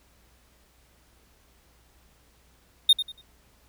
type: tone with echo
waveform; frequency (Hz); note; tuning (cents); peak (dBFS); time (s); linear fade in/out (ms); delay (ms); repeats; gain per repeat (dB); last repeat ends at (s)
triangle; 3678; A#7; -24; -11; 2.89-2.93; 5; 95; 3; -12; 3.215
effects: added 60 Hz sine -62 dBFS peak until 3.68 s + pink hiss -62 dBFS RMS until 3.68 s